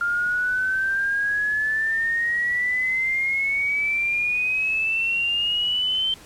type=exponential sweep; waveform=sine; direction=up; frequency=1396.9 to 3117 Hz; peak=-20 dBFS; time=0.01-6.14 s; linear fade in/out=2 ms; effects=pink hiss -46 dBFS RMS until 6.25 s + low-pass 12000 Hz 12 dB/octave